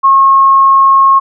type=tone; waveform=sine; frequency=1085 Hz; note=C#6; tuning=37 cents flat; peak=-3 dBFS; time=0.03-1.2 s; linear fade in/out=20 ms; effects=none